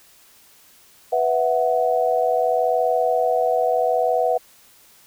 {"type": "chord", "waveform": "sine", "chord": "B suspended fourth", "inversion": "none", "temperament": "equal", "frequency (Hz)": [493.9, 659.3, 740], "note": ["B4", "E5", "F#5"], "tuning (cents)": [0, 0, 0], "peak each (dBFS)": -21, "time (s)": [1.12, 4.38], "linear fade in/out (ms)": 10, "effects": ["white hiss -52 dBFS RMS until 5.06 s"]}